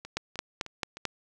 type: two click trains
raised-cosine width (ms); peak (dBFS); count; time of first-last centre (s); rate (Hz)
0.2; -12 / -24; 5 / 4; 0.17-1.053 / 0.05-0.97; 4.53 / 3.26
effects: none